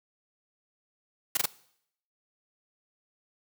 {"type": "noise bursts", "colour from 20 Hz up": "white", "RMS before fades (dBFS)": -25, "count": 3, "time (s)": [1.35, 1.458], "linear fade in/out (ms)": 5, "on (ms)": 22, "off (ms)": 21, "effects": ["noise-tail reverb RT60 0.7 s tail -21 dB re dry", "high-pass 150 Hz 12 dB/octave"]}